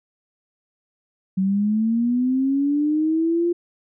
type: linear sweep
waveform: sine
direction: up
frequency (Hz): 186.8 to 349.2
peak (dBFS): -17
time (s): 1.37-3.53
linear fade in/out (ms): 10
effects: none